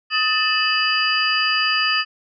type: tone cluster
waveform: sine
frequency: 1260 / 1770 / 2595 / 2964 / 4820 Hz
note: D#6 / A6 / E7 / F#7 / D8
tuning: +21 / +10 / -28 / +2 / +44 cents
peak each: -23 dBFS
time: 0.1-2.05 s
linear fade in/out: 50 ms
effects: none